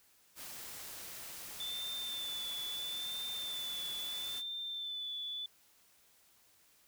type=noise; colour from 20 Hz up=white; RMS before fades=-47 dBFS; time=0.35-4.43 s; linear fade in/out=50 ms
type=tone with vibrato; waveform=sine; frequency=3520 Hz; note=A7; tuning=in tune; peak=-38 dBFS; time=1.6-5.46 s; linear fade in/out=2 ms; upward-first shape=sine; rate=0.76 Hz; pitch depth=33 cents each way
effects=white hiss -67 dBFS RMS until 6.87 s